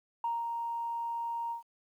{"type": "tone with ADSR envelope", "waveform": "sine", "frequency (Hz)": 932.3, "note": "A#5", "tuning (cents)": 0, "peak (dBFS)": -28, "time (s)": [0.24, 1.63], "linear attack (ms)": 3, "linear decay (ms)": 190, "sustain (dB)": -4, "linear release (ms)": 120, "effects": ["tanh soft clip ceiling -24 dBFS", "11-bit"]}